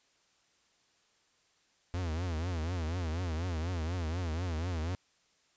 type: tone with vibrato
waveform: 45% pulse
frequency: 84.5 Hz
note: E2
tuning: 43 cents sharp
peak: -32 dBFS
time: 1.94-4.95 s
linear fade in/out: 0 ms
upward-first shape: triangle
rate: 4.1 Hz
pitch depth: 180 cents each way
effects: white hiss -70 dBFS RMS until 5.56 s + resampled to 16000 Hz